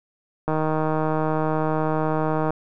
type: click train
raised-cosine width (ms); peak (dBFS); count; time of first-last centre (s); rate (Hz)
1; -10; 317; 0.48-2.506; 156
effects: none